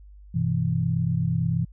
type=chord; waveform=sine; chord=E minor; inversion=first; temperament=equal with one note detuned; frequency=98 / 126.58 / 164.81 Hz; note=G2 / B2 / E3; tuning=0 / +43 / 0 cents; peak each=-29 / -25 / -24 dBFS; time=0.34-1.65 s; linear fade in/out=10 ms; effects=added 50 Hz sine -44 dBFS peak until 1.72 s